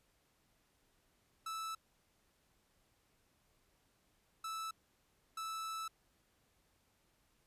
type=tone bursts at uneven times; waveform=45% pulse; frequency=1313 Hz; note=E6; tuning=7 cents flat; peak=-40 dBFS; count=3; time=1.46-1.75 / 4.44-4.71 / 5.37-5.88 s; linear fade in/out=5 ms; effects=pink hiss -75 dBFS RMS until 7.46 s + resampled to 32000 Hz